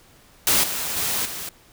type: noise with level steps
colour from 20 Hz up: white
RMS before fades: -18 / -27 / -24 / -32 dBFS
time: 0.47-1.49 s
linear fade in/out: 2 ms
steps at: 0.63 / 0.96 / 1.25 s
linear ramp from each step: 10 ms
effects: pink hiss -53 dBFS RMS until 1.72 s